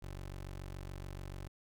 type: tone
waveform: 20% pulse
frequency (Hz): 46.98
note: F#1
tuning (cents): +27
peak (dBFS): -38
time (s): 0.02-1.48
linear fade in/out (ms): 10
effects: none

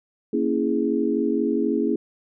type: chord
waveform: sine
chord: A# half-diminished seventh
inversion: none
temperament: equal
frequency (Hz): 233.1 / 277.2 / 329.6 / 415.3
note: A#3 / C#4 / E4 / G#4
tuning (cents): 0 / 0 / 0 / 0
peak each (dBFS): -25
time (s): 0.33-1.96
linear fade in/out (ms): 5
effects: none

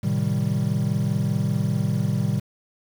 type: chord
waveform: triangle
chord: A half-diminished seventh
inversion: none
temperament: equal with one note detuned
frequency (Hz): 110.51 / 130.81 / 155.56 / 196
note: A2 / C3 / Eb3 / G3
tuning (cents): +8 / 0 / 0 / 0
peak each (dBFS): -24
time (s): 0.03-2.4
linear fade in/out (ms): 10
effects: 7-bit

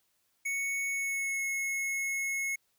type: tone with pitch glide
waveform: square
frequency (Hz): 2217 to 2180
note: C#7 to C#7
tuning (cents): 0 to -29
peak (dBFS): -31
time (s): 0.45-2.56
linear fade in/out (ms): 10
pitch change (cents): -29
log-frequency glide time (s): 0.89-1.44
effects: white hiss -74 dBFS RMS until 2.78 s

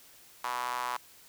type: tone with high-pass filter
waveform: sawtooth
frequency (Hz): 123.47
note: B2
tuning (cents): 0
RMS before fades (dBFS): -34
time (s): 0.44-0.97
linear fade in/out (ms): 0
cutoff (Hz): 1000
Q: 4.4
effects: white hiss -56 dBFS RMS until 1.28 s

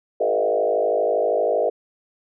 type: tone with frequency modulation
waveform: sine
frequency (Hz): 550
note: C#5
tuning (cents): -14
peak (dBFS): -17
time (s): 0.2-1.7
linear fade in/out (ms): 10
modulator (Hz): 52.6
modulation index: 2.7
effects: none

